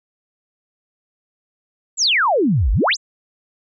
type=exponential two-way sweep; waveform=sine; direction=down then up; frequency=7902 to 45.01 to 7902 Hz; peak=-13 dBFS; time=1.97-2.97 s; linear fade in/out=50 ms; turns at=2.72 s; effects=none